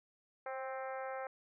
harmonic tone with a mistuned harmonic, 262.6 Hz, C4, 6 cents sharp, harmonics 2 / 3 / 4 / 5 / 6 / 7 / 8 / 9, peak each -42 / -44 / -51 / -49 / -51 / -55 / -55 / -62 dBFS, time 0.46-1.27 s, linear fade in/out 2 ms, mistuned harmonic 2, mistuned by +16 cents, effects none

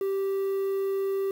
triangle tone with quantisation, 390.2 Hz, G4, 8 cents flat, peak -23 dBFS, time 0.01-1.31 s, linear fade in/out 2 ms, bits 8, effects none

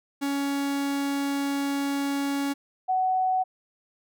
45% pulse / sine tone pair in turn, 279.9 / 747.2 Hz, C#4 / F#5, +17 / +17 cents, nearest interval octave + perfect fourth, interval 1700 cents, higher second, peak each -25 / -21 dBFS, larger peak second, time 0.21-2.54 / 2.88-3.44 s, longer first, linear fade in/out 20 ms, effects none

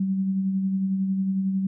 sine tone with tremolo, 191.9 Hz, G3, 37 cents flat, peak -20 dBFS, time 0-1.67 s, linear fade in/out 5 ms, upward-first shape sine, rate 11 Hz, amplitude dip 35%, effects none

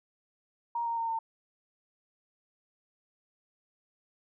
sine tone with pitch steps, 939 / 927.7 / 916.5 / 905.4 Hz, A#5 / A#5 / A#5 / A5, +12 / -9 / -30 / +49 cents, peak -29 dBFS, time 0.75-1.19 s, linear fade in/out 5 ms, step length 110 ms, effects none

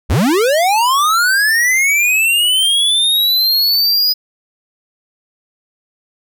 square linear sweep, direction up, 45.93 to 4978 Hz, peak -11 dBFS, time 0.09-4.14 s, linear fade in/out 20 ms, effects none

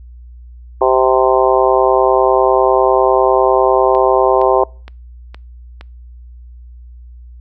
harmonic tone, 130 Hz, C3, 11 cents flat, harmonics 3 / 4 / 5 / 6 / 7 / 8, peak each -14 / -15 / -16 / -17 / -17 / -18 dBFS, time 0.81-4.64 s, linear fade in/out 5 ms
click train, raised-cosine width 0.3 ms, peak -17 dBFS, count 5, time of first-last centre 3.95-5.81 s, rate 2.15 Hz
effects noise-tail reverb RT60 0.4 s tail -26 dB re dry + added 60 Hz sine -33 dBFS peak until 7.4 s

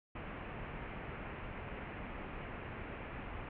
pink low-pass noise, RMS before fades -45 dBFS, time 0.15-3.49 s, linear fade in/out 5 ms, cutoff 2700 Hz, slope 48 dB/octave, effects none

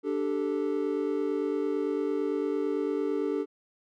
triangle chord, D suspended fourth, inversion none, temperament just, 293.7 / 391.6 / 440.5 Hz, D4 / G4 / A4, 0 / -2 / +2 cents, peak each -29 dBFS, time 0.03-3.46 s, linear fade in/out 50 ms, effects none

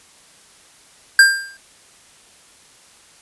square tone with exponential decay, 1594 Hz, G6, 28 cents sharp, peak -4 dBFS, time 1.19-1.57 s, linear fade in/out 2 ms, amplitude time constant 81 ms, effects white hiss -49 dBFS RMS until 3.21 s + resampled to 24000 Hz

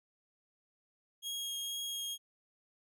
sawtooth tone with vibrato, 3269 Hz, G#7, 28 cents flat, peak -34 dBFS, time 1.22-2.18 s, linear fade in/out 50 ms, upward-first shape triangle, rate 2.1 Hz, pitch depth 10 cents each way, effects none

